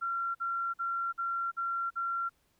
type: tone bursts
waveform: sine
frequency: 1370 Hz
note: F6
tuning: 34 cents flat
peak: -30 dBFS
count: 6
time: 0.01-2.295 s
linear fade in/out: 20 ms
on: 340 ms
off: 49 ms
effects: pink hiss -72 dBFS RMS until 2.59 s